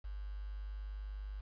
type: tone with quantisation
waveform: sine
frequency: 50.2 Hz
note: G1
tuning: 42 cents sharp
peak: -40 dBFS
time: 0.04-1.41 s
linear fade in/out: 10 ms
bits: 10
effects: resampled to 11025 Hz